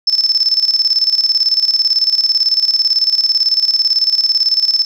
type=tone with tremolo; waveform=sine; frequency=5274 Hz; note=E8; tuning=in tune; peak=-8 dBFS; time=0.07-4.85 s; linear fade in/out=5 ms; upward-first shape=square; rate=18 Hz; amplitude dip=70%; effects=none